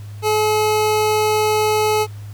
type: tone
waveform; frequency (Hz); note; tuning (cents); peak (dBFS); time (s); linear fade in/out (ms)
25% pulse; 428; A4; -48; -11; 0.22-2.07; 50
effects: added 103 Hz sine -30 dBFS peak until 2.33 s + pink hiss -48 dBFS RMS until 2.33 s